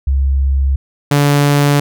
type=tone pair in turn; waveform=sine / sawtooth; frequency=67.9 / 143.88 Hz; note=C#2 / D3; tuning=-35 / -35 cents; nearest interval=octave + minor second; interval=1300 cents; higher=second; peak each=-10 / -5 dBFS; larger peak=second; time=0.07-0.76 / 1.11-1.8 s; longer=neither; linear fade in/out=5 ms; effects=none